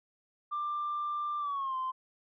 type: tone with pitch glide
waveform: sine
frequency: 1186 to 1038.5 Hz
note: D6 to C6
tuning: +17 to -13 cents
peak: -30 dBFS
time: 0.51-1.92 s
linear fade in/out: 20 ms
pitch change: -230 cents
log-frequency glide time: 1.39-1.76 s
effects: tanh soft clip ceiling -28 dBFS